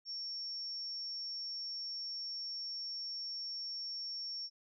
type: tone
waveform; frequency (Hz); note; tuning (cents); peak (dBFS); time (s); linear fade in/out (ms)
sine; 5480; F8; -34; -39; 0.05-4.5; 50
effects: none